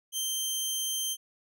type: tone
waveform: 15% pulse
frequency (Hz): 3136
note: G7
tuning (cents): 0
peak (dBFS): -22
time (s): 0.12-1.17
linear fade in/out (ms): 50
effects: none